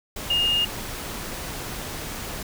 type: tone in noise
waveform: sine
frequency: 2837 Hz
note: F7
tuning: 27 cents sharp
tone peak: -19 dBFS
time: 0.3-0.65 s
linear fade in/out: 5 ms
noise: pink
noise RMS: -33 dBFS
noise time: 0.16-2.43 s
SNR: +11 dB
effects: none